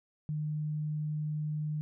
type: tone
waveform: sine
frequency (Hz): 151.9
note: D#3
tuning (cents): -41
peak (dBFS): -31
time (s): 0.29-1.81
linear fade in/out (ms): 0
effects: none